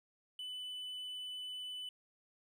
triangle tone, 2997 Hz, F#7, 22 cents sharp, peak -40 dBFS, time 0.39-1.89 s, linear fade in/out 2 ms, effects none

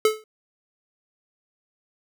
square tone with exponential decay, 432.9 Hz, A4, 28 cents flat, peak -13 dBFS, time 0.05-0.24 s, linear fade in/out 2 ms, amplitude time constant 40 ms, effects none

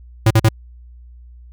square tone bursts, 110.9 Hz, A2, 14 cents sharp, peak -9 dBFS, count 3, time 0.26-0.488 s, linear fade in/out 5 ms, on 46 ms, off 45 ms, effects added 60 Hz sine -38 dBFS peak until 1.52 s

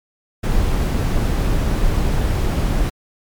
brown noise, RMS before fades -17 dBFS, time 0.43-2.9 s, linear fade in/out 10 ms, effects MP3 96 kbps

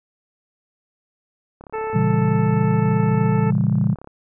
click train, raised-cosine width 1 ms, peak -25 dBFS, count 86, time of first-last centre 1.61-4.074 s, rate 34.5 Hz
harmonic tone, 440 Hz, A4, in tune, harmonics 1 / 2 / 3 / 4 / 5 / 6, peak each -25 / -28 / -33 / -39 / -40 / -43 dBFS, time 1.73-3.51 s, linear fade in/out 10 ms
sine chord, A# diminished seventh, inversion none, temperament just, 116.54 / 139.85 / 167.82 / 201.4 Hz, A#2 / C#3 / E3 / G3, 0 / +16 / +31 / +47 cents, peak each -21 dBFS, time 1.93-3.95 s, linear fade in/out 20 ms
effects none

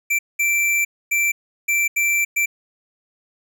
square tone bursts at uneven times, 2343 Hz, D7, 5 cents flat, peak -17 dBFS, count 6, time 0.1-0.19 / 0.39-0.85 / 1.11-1.32 / 1.68-1.88 / 1.96-2.25 / 2.36-2.46 s, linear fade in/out 10 ms, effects none

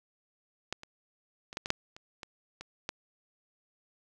clicks, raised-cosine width 0.2 ms, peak -16 / -28 / -26 / -17 / -18 / -8 / -30 / -24 / -25 / -16 dBFS, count 10, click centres 0.726 / 0.834 / 1.529 / 1.571 / 1.659 / 1.704 / 1.965 / 2.232 / 2.61 / 2.891 s, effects none

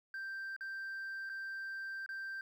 sine tone with dropouts, 1570 Hz, G6, 2 cents sharp, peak -37 dBFS, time 0.14-2.41 s, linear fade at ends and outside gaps 2 ms, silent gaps 0.564-0.608 / 1.293-1.297 / 2.062-2.09 s, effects tanh soft clip ceiling -39 dBFS + 12-bit

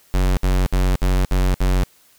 square tone bursts, 46.25 Hz, F#1, in tune, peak -15 dBFS, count 6, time 0.14-1.835 s, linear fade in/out 0 ms, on 230 ms, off 63 ms, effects white hiss -54 dBFS RMS until 2.18 s

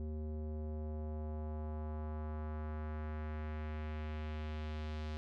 square tone with low-pass filter sweep, 76.9 Hz, D#2, 20 cents flat, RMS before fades -41 dBFS, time 0-5.17 s, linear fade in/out 0 ms, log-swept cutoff 390 to 4300 Hz, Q 1.3, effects none

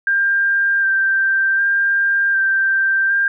sine tone with vibrato, 1583 Hz, G6, 17 cents sharp, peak -13 dBFS, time 0.07-3.28 s, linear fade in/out 2 ms, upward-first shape square, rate 0.66 Hz, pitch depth 14 cents each way, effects none

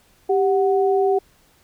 sine tone pair together, 392 / 740 Hz, G4 / F#5, 0 / 0 cents, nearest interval major seventh, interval 1100 cents, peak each -16 / -21 dBFS, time 0.29-1.19 s, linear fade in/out 10 ms, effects pink hiss -57 dBFS RMS until 1.63 s

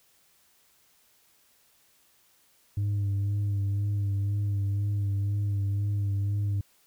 sine tone with vibrato, 100.8 Hz, G2, 49 cents sharp, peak -22 dBFS, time 2.77-6.61 s, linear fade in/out 5 ms, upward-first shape sine, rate 2 Hz, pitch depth 28 cents each way, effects tanh soft clip ceiling -24 dBFS + white hiss -64 dBFS RMS until 6.86 s

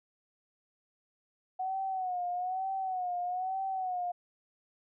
sine tone with vibrato, 740 Hz, F#5, in tune, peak -31 dBFS, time 1.59-4.12 s, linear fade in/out 10 ms, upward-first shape sine, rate 1.1 Hz, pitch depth 73 cents each way, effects none

